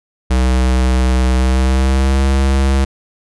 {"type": "tone with pitch glide", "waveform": "square", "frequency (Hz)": [63.6, 67.34], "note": ["C2", "C#2"], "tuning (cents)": [-48, -50], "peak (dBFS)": -11, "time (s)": [0.3, 2.85], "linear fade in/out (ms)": 10, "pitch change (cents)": 98, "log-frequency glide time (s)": [1.35, 2.22], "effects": ["resampled to 24000 Hz"]}